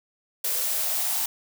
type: noise with high-pass filter sweep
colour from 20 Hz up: blue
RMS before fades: -26 dBFS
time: 0.44-1.26 s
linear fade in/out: 5 ms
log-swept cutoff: 470 to 810 Hz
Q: 4.5
effects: none